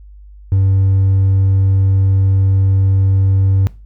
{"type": "tone with hard clipping", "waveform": "sine", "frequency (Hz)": 96.6, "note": "G2", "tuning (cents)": -25, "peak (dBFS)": -10, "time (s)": [0.52, 3.67], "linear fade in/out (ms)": 0, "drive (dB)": 2, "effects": ["noise-tail reverb RT60 0.3 s tail -19 dB re dry", "added 50 Hz sine -35 dBFS peak until 3.85 s"]}